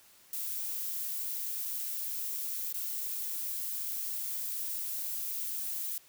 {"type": "noise with dropouts", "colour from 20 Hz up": "violet", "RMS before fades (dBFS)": -36, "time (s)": [0.33, 5.98], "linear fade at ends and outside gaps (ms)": 2, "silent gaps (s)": [2.727, 2.742], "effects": ["white hiss -60 dBFS RMS until 6.08 s"]}